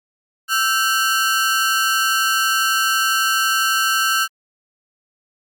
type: ring-modulated tone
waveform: sawtooth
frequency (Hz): 1442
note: F#6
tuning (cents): -45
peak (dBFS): -9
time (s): 0.48-4.28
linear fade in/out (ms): 50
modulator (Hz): 116
effects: Opus 48 kbps